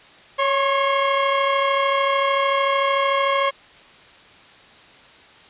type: tone pair together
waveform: sawtooth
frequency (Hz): 554.4 / 1075.4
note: C#5 / C6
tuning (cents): 0 / +47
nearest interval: major seventh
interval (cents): 1147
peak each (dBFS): -16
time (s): 0.38-3.51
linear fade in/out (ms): 20
effects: white hiss -47 dBFS RMS until 5.49 s + resampled to 8000 Hz